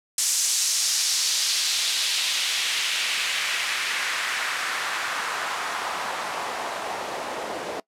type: noise with band-pass filter sweep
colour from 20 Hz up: white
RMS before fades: -26 dBFS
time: 0.18-7.8 s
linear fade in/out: 2 ms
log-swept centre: 7000 to 520 Hz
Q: 1.4
effects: noise-tail reverb RT60 0.1 s tail -23 dB re dry + low-pass 12000 Hz 12 dB/octave